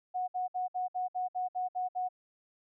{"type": "tone bursts", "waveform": "sine", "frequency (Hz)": 733, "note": "F#5", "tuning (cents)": -16, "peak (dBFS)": -30, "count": 10, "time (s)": [0.14, 2.089], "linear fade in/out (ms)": 20, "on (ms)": 140, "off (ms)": 61, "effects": []}